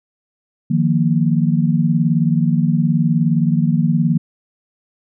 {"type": "chord", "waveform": "sine", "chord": "Eb suspended second", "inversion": "none", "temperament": "equal", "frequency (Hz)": [155.56, 174.61, 233.1], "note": ["Eb3", "F3", "Bb3"], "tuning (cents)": [0, 0, 0], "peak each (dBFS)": [-16, -17, -18], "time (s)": [0.7, 4.18], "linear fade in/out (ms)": 10, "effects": []}